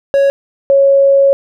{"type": "tone pair in turn", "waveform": ["triangle", "sine"], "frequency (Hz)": [554.4, 551.7], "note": ["C#5", "C#5"], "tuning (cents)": [0, -8], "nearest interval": "unison", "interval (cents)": 8, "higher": "first", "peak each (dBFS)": -5, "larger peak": "neither", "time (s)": [[0.14, 0.3], [0.7, 1.33]], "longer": "second", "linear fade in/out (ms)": 0, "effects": []}